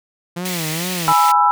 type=tone with vibrato; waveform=sawtooth; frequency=169.1 Hz; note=E3; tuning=44 cents sharp; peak=-19 dBFS; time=0.36-1.13 s; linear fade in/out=10 ms; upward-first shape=sine; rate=2.3 Hz; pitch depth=150 cents each way
type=high-pass noise; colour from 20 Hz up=pink; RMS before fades=-26 dBFS; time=0.45-1.32 s; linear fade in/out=5 ms; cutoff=1800 Hz; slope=96 dB/octave
type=chord; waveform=sine; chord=E major; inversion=first; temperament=equal with one note detuned; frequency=830.6 / 987.8 / 1325.4 Hz; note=G#5 / B5 / E6; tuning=0 / 0 / +9 cents; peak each=-15 dBFS; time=1.08-1.51 s; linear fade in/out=0 ms
effects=none